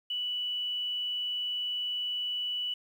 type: tone with quantisation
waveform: sine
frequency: 2960 Hz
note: F#7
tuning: in tune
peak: -30 dBFS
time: 0.1-2.74 s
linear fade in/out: 5 ms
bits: 10
effects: none